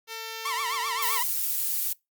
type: tone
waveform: 5% pulse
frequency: 450.1 Hz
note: A4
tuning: 39 cents sharp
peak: -23 dBFS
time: 0.07-1.22 s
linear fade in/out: 50 ms
type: tone with vibrato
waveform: sawtooth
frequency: 1046.5 Hz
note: C6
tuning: in tune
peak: -24 dBFS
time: 0.45-1.23 s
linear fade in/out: 5 ms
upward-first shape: triangle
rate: 7.7 Hz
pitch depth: 210 cents each way
type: noise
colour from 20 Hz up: violet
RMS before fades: -27 dBFS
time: 1.02-1.93 s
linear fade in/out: 5 ms
effects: noise-tail reverb RT60 0.2 s tail -25 dB re dry + Opus 48 kbps